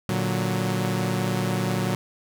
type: chord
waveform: sawtooth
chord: Bb augmented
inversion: none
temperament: equal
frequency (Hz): 116.54 / 146.83 / 185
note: Bb2 / D3 / F#3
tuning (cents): 0 / 0 / 0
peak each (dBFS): -23 / -26 / -22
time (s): 0.09-1.95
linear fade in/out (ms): 0
effects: none